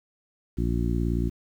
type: harmonic tone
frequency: 58.27 Hz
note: A#1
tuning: in tune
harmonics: 1 / 2 / 3 / 4 / 5 / 6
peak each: -26 / -29 / -31 / -32 / -33 / -34 dBFS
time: 0.57-1.3 s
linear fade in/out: 20 ms
effects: 9-bit